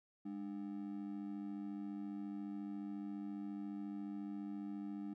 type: ring-modulated tone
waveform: triangle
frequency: 252 Hz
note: B3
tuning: 35 cents sharp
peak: -37 dBFS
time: 0.25-5.14 s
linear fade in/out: 10 ms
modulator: 47.2 Hz
effects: none